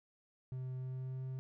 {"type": "tone with pitch glide", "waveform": "triangle", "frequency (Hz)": [128.8, 130.6], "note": ["C3", "C3"], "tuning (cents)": [-27, -3], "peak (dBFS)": -37, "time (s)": [0.52, 1.39], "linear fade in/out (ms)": 0, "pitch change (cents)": 24, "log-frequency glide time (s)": [0.76, 1.24], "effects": []}